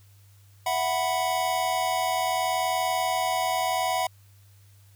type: chord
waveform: square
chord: E suspended second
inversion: none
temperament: equal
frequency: 659.3 / 740 / 987.8 Hz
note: E5 / F#5 / B5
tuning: 0 / 0 / 0 cents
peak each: -31 / -27 / -30 dBFS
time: 0.66-4.07 s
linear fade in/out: 5 ms
effects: added 99 Hz sine -52 dBFS peak until 4.95 s + white hiss -62 dBFS RMS until 4.95 s